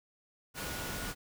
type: tone in noise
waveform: sine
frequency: 1451 Hz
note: F#6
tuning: 34 cents flat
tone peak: -46 dBFS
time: 0.54-1.15 s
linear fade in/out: 50 ms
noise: pink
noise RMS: -39 dBFS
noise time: 0.54-1.15 s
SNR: -10 dB
effects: none